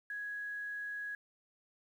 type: tone with quantisation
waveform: sine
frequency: 1666 Hz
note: G#6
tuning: 5 cents sharp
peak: -38 dBFS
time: 0.1-1.15 s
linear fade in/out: 2 ms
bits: 11
effects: none